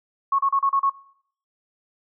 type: tone bursts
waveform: sine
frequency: 1100 Hz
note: C#6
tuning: 14 cents flat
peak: -17 dBFS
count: 6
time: 0.32-0.897 s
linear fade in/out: 5 ms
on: 67 ms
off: 35 ms
effects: noise-tail reverb RT60 0.6 s tail -19 dB re dry